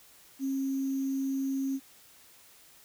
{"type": "tone with sample-and-hold", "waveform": "sine", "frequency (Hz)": 270, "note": "C#4", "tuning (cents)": -45, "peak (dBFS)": -28, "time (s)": [0.39, 1.8], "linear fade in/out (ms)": 50, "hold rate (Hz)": 6300, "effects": ["white hiss -57 dBFS RMS until 2.84 s"]}